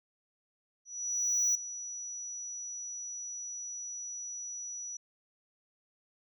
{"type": "tone with ADSR envelope", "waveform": "sine", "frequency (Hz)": 5880, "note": "F#8", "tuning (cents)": -12, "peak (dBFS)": -22, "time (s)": [0.85, 4.97], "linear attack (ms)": 700, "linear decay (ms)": 4, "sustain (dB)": -16, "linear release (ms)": 4, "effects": ["tanh soft clip ceiling -24 dBFS"]}